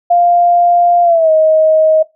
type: tone with pitch glide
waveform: sine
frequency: 698.5 to 629.5 Hz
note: F5 to D#5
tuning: 0 to +20 cents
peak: -6 dBFS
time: 0.1-2.03 s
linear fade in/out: 10 ms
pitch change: -180 cents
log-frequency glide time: 1.03-1.31 s
effects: noise-tail reverb RT60 0.2 s tail -19 dB re dry